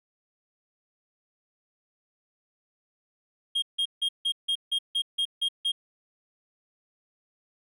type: tone bursts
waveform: triangle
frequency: 3238 Hz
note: G#7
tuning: 45 cents flat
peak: -22 dBFS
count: 10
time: 3.55-5.72 s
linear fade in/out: 10 ms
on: 73 ms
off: 160 ms
effects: none